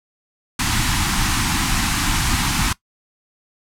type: band-stop noise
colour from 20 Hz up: pink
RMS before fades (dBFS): -19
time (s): 0.59-2.73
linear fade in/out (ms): 5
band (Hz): 320 to 790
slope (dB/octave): 48
effects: noise-tail reverb RT60 0.1 s tail -19 dB re dry + low-pass 11000 Hz 12 dB/octave